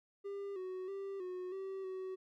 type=tone with pitch steps; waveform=triangle; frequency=399.2 / 371.3 / 392.6 / 365 / 384.9 / 375.9 Hz; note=G4 / F#4 / G4 / F#4 / G4 / F#4; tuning=+32 / +6 / +3 / -24 / -32 / +27 cents; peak=-38 dBFS; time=0.24-2.16 s; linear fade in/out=20 ms; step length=320 ms; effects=none